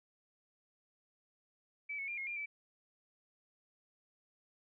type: tone with pitch steps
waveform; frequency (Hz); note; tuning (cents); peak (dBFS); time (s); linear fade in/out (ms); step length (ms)
sine; 2303 / 2202 / 2392 / 2154 / 2396 / 2311; D7 / C#7 / D7 / C7 / D7 / D7; -34 / -12 / +31 / +50 / +34 / -28; -38; 1.89-2.46; 10; 95
effects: none